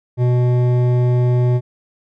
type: tone with hard clipping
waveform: triangle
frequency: 123.47 Hz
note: B2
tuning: in tune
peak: -14 dBFS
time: 0.17-1.61 s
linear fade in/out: 50 ms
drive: 15 dB
effects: none